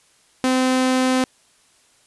sawtooth tone, 257.6 Hz, C4, 27 cents flat, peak -12 dBFS, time 0.44-1.24 s, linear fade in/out 0 ms, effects white hiss -57 dBFS RMS until 2.06 s + resampled to 24000 Hz

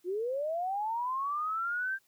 sine linear sweep, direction up, 340 to 1593 Hz, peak -30 dBFS, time 0.04-1.99 s, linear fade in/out 50 ms, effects white hiss -70 dBFS RMS until 2.07 s

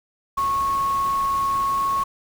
sine tone in noise, 1099 Hz, C#6, 15 cents flat, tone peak -19 dBFS, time 0.37-2.04 s, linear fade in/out 10 ms, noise pink, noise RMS -37 dBFS, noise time 0.37-2.04 s, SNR +15 dB, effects none

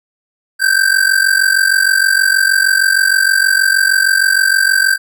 square ring-modulated tone, 1564 Hz, G6, 4 cents flat, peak -7 dBFS, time 0.59-4.98 s, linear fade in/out 50 ms, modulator 23.2 Hz, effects none

